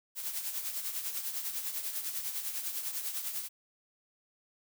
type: noise with tremolo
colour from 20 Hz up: blue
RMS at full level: -34 dBFS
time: 0.15-3.49 s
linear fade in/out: 50 ms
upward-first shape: triangle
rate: 10 Hz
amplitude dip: 65%
effects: none